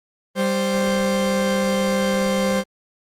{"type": "tone pair together", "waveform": "40% pulse", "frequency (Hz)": [196.02, 523.3], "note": ["G3", "C5"], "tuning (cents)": [0, 0], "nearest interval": "octave + perfect fourth", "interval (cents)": 1700, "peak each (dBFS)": -20, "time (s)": [0.35, 2.64], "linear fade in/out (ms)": 50, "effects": ["low-pass 12000 Hz 12 dB/octave", "Opus 32 kbps"]}